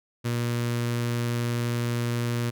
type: tone with notch filter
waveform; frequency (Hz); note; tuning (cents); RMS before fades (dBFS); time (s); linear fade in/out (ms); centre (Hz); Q
sawtooth; 119.2; A#2; +39; -27; 0.24-2.51; 20; 760; 2
effects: none